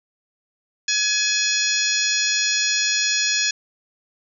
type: harmonic tone with a mistuned harmonic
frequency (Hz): 843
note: G#5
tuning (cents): +26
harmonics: 2 / 3 / 4 / 5 / 6 / 7 / 8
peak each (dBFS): -26 / -26 / -26 / -26 / -26 / -26 / -26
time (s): 0.88-3.51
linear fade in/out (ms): 5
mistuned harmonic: 7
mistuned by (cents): -64
effects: none